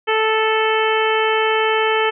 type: harmonic tone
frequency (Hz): 438.9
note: A4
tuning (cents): -4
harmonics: 1 / 2 / 3 / 4 / 5 / 6 / 7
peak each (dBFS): -18 / -21 / -23 / -24 / -25 / -26 / -26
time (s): 0.07-2.11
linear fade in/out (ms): 20
effects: none